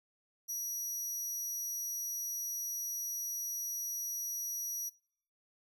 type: tone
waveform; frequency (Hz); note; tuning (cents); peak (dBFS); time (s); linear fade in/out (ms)
sawtooth; 5800; F#8; -35; -33; 0.48-4.9; 20
effects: noise-tail reverb RT60 0.6 s tail -24 dB re dry